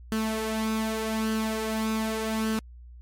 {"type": "tone with flanger", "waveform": "sawtooth", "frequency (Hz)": 220, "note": "A3", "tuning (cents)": 0, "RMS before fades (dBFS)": -28, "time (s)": [0.12, 2.59], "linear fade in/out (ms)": 0, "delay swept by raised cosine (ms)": [0.65, 3.75], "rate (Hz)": 0.84, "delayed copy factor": 0.55, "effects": ["added 60 Hz sine -43 dBFS peak until 3.01 s", "MP3 64 kbps"]}